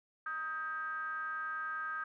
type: ring-modulated tone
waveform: triangle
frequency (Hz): 165.1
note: E3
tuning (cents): +3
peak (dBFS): -31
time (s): 0.26-2.04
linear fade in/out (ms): 5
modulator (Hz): 1420
effects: none